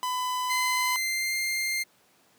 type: tone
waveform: 45% pulse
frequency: 1003 Hz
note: B5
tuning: 26 cents sharp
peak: -27 dBFS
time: 0.03-0.96 s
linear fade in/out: 0 ms
type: tone with pitch glide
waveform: sawtooth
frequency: 2061 to 2106 Hz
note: C7 to C7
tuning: -27 to +11 cents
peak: -23 dBFS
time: 0.49-1.84 s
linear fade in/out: 20 ms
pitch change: +38 cents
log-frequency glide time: 0.77-1.37 s
effects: pink hiss -62 dBFS RMS until 2.38 s + high-pass 200 Hz 12 dB/octave